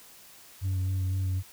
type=tone with vibrato; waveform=sine; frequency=93.9 Hz; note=F#2; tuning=26 cents sharp; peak=-23 dBFS; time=0.61-1.43 s; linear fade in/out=50 ms; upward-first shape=sine; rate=3.9 Hz; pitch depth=22 cents each way; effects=tanh soft clip ceiling -25 dBFS + white hiss -52 dBFS RMS until 1.52 s